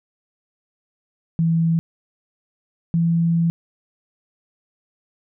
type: tone pair in turn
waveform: sine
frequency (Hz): 164.81 / 167.5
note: E3 / E3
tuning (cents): 0 / +28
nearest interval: unison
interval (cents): 28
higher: second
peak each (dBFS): -15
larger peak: neither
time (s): 1.39-1.79 / 2.94-3.5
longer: second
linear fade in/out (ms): 0
effects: none